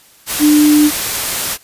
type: tone in noise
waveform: sine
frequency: 298.9 Hz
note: D4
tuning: 31 cents sharp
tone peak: -6 dBFS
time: 0.39-0.91 s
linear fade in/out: 50 ms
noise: white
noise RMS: -18 dBFS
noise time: 0.26-1.58 s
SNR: +9 dB
effects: white hiss -46 dBFS RMS until 1.63 s + resampled to 32000 Hz